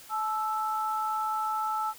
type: tone pair together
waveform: sine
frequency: 862.8 / 1318.5 Hz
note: A5 / E6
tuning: -34 / 0 cents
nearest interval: perfect fifth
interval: 734 cents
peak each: -30 / -30 dBFS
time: 0.09-1.94 s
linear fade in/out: 50 ms
effects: white hiss -50 dBFS RMS until 1.98 s